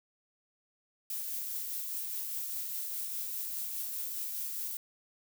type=noise with tremolo; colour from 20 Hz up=violet; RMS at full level=-36 dBFS; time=1.1-4.77 s; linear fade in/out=2 ms; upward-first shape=triangle; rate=4.9 Hz; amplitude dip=30%; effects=none